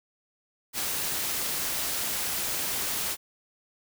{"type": "noise", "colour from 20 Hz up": "white", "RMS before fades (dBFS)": -30, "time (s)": [0.73, 3.17], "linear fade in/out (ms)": 50, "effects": []}